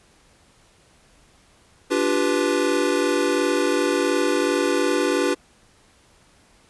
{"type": "chord", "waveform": "square", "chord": "G dominant seventh", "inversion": "second", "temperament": "equal with one note detuned", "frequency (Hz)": [290.5, 349.2, 392, 493.9], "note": ["D4", "F4", "G4", "B4"], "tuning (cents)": [-19, 0, 0, 0], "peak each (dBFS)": -25, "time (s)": [1.9, 5.35], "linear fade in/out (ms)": 20, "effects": ["pink hiss -56 dBFS RMS until 6.69 s", "resampled to 24000 Hz"]}